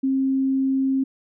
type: tone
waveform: sine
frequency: 267.2 Hz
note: C4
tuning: 36 cents sharp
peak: -18 dBFS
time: 0.03-1.04 s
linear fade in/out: 10 ms
effects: none